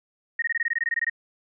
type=tone bursts; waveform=sine; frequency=1864.7 Hz; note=A#6; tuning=in tune; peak=-21 dBFS; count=14; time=0.39-1.098 s; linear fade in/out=5 ms; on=32 ms; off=20 ms; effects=none